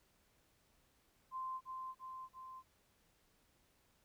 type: tone with echo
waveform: sine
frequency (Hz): 1041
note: C6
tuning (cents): -9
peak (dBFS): -40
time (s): 1.31-1.61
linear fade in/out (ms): 50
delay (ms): 340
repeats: 3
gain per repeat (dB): -3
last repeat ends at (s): 2.63
effects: pink hiss -74 dBFS RMS until 4.04 s